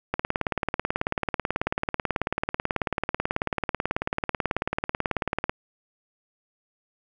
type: click train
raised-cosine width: 0.5 ms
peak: -9 dBFS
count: 99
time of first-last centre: 0.14-5.495 s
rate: 18.3 Hz
effects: none